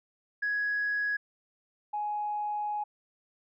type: tone pair in turn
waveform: sine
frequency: 1669 / 836.3 Hz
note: G#6 / G#5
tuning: +8 / +12 cents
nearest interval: octave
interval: 1196 cents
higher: first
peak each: -26 / -29 dBFS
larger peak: first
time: 0.42-1.17 / 1.93-2.84 s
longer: second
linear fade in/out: 10 ms
effects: tanh soft clip ceiling -23 dBFS